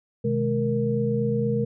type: tone cluster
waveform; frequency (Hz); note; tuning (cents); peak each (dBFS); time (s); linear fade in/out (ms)
sine; 128 / 156.6 / 211.9 / 467.3; C3 / D#3 / G#3 / A#4; -38 / +11 / +35 / +4; -26 / -34 / -26 / -25; 0.24-1.65; 10
effects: none